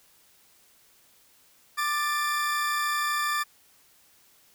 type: tone pair together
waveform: 40% pulse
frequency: 1184.2 / 1760 Hz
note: D6 / A6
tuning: +14 / 0 cents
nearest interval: perfect fifth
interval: 686 cents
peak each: -26 / -29 dBFS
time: 1.77-3.44 s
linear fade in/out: 20 ms
effects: white hiss -60 dBFS RMS until 4.54 s